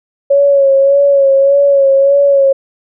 sine tone with vibrato, 554.4 Hz, C#5, in tune, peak -5 dBFS, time 0.3-2.53 s, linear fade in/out 10 ms, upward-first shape sine, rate 1.7 Hz, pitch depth 35 cents each way, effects none

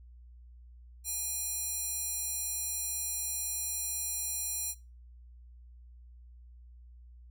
square tone with high-pass filter, 819 Hz, G#5, 24 cents flat, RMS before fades -35 dBFS, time 1.04-4.75 s, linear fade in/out 50 ms, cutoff 7600 Hz, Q 1.4, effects noise-tail reverb RT60 0.3 s tail -21 dB re dry + added 60 Hz sine -50 dBFS peak until 7.3 s

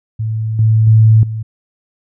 sine tone with level steps, 110.3 Hz, A2, 5 cents sharp, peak -15 / -7 / -4 / -18 dBFS, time 0.19-1.43 s, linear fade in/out 10 ms, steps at 0.59 / 0.87 / 1.23 s, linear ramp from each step 2 ms, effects none

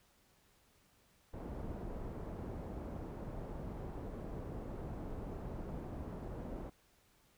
pink low-pass noise, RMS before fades -44 dBFS, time 1.33-6.7 s, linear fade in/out 10 ms, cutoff 650 Hz, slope 12 dB/octave, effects pink hiss -70 dBFS RMS until 7.37 s

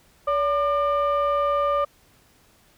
sine tone pair together, 571.9 / 1200 Hz, D5 / D6, -46 / +37 cents, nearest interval octave + minor second, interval 1283 cents, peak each -20 dBFS, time 0.27-1.85 s, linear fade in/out 10 ms, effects tanh soft clip ceiling -16 dBFS + pink hiss -58 dBFS RMS until 2.77 s

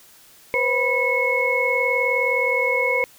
sine tone cluster, 488.7 / 528 / 984 / 2186 Hz, B4 / C5 / B5 / C#7, -18 / +16 / -7 / -25 cents, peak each -24 / -25 / -27 / -20 dBFS, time 0.54-3.04 s, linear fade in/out 0 ms, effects white hiss -50 dBFS RMS until 3.18 s

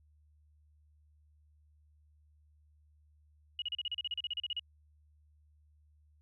sine tone bursts, 2897 Hz, F#7, 37 cents flat, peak -33 dBFS, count 16, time 3.59-4.595 s, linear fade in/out 2 ms, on 30 ms, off 35 ms, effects added 75 Hz sine -63 dBFS peak until 6.21 s

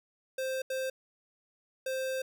square tone bursts at uneven times, 524 Hz, C5, 2 cents sharp, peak -32 dBFS, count 3, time 0.38-0.62 / 0.7-0.9 / 1.86-2.22 s, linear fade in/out 5 ms, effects none

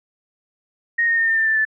sine tone with pitch steps, 1864.7 / 1845.4 / 1826.3 / 1807.4 / 1788.7 / 1770.2 / 1751.9 Hz, A#6 / A#6 / A#6 / A6 / A6 / A6 / A6, 0 / -18 / -36 / +46 / +28 / +10 / -8 cents, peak -15 dBFS, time 0.98-1.652 s, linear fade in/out 10 ms, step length 96 ms, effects none

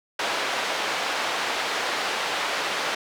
pink band-pass noise, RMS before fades -27 dBFS, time 0.19-2.95 s, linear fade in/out 5 ms, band 600 to 4200 Hz, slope 12 dB/octave, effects none

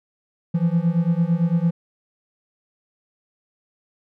triangle beating tone pair, 164.81 / 173.71 Hz, E3 / F3, 0 / -9 cents, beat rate 8.9 Hz, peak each -18 dBFS, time 0.54-1.71 s, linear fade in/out 10 ms, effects none

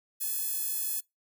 sawtooth tone with high-pass filter, 853 Hz, G#5, 46 cents sharp, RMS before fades -32 dBFS, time 0.2-1.01 s, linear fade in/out 20 ms, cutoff 12000 Hz, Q 0.77, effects noise-tail reverb RT60 0.2 s tail -25 dB re dry

